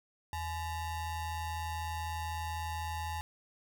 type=ring-modulated tone; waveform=square; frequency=466 Hz; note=A#4; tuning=1 cent flat; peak=-33 dBFS; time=0.33-3.21 s; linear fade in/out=0 ms; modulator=384 Hz; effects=none